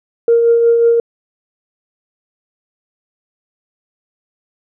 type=tone with tremolo; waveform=sine; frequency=466.2 Hz; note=A#4; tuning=in tune; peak=-5 dBFS; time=0.28-1 s; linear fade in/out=2 ms; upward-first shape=triangle; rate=5.5 Hz; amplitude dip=40%; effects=tanh soft clip ceiling -2 dBFS